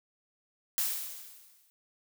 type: noise with exponential decay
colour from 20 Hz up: blue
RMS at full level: -28 dBFS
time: 0.78-1.7 s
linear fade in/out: 0 ms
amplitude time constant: 200 ms
effects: none